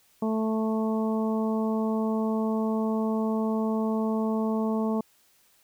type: harmonic tone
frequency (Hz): 220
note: A3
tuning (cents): 0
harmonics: 1 / 2 / 3 / 4 / 5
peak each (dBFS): -25 / -31 / -35 / -37 / -39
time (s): 0.22-5.01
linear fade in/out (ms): 5
effects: white hiss -63 dBFS RMS until 5.63 s